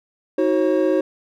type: tone cluster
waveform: triangle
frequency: 316.5 / 372 / 541 Hz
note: D#4 / F#4 / C#5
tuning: +30 / +9 / -42 cents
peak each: -18 dBFS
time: 0.38-1.01 s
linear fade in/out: 5 ms
effects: none